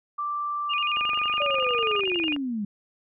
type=tone with pitch glide; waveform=sine; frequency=1174.7 to 1213.3 Hz; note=D6 to D#6; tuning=0 to -44 cents; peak=-26 dBFS; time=0.18-2.01 s; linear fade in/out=10 ms; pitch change=+56 cents; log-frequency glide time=0.75-1.17 s
type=tone with vibrato; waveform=sine; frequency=2637 Hz; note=E7; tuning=in tune; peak=-25 dBFS; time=0.69-2.36 s; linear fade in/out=20 ms; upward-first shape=square; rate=11 Hz; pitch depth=120 cents each way
type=click train; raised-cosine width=0.5 ms; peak=-23 dBFS; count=35; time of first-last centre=0.97-2.363 s; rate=24.4 Hz
type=linear sweep; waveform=sine; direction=down; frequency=587.3 to 196.4 Hz; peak=-26 dBFS; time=1.4-2.65 s; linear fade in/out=5 ms
effects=none